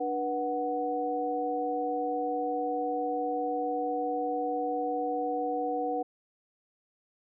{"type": "tone cluster", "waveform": "sine", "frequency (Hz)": [295.7, 486.6, 742], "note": ["D4", "B4", "F#5"], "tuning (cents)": [12, -26, 5], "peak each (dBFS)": [-35, -32, -31], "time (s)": [0, 6.03], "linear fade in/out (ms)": 10, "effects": []}